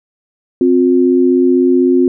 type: tone pair together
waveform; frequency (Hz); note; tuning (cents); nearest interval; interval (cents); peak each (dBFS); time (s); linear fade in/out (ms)
sine; 262.1 / 358.1; C4 / F4; +3 / +43; perfect fourth; 540; -10; 0.61-2.08; 2
effects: none